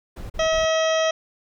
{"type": "noise bursts", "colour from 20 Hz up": "brown", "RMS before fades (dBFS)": -34, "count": 3, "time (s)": [0.16, 0.658], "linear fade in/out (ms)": 10, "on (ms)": 140, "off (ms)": 39}
{"type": "harmonic tone", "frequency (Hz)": 641, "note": "E5", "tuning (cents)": -49, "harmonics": [1, 2, 3, 4, 5, 6, 8, 9, 10], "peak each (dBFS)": [-19, -28, -29, -33, -29, -38, -40, -34, -43], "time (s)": [0.39, 1.11], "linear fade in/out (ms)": 5}
{"effects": []}